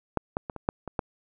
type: clicks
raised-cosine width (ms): 1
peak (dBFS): -10 / -13 / -19 / -23 / -9 / -21 / -12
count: 7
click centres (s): 0.173 / 0.369 / 0.498 / 0.563 / 0.689 / 0.877 / 0.992
effects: none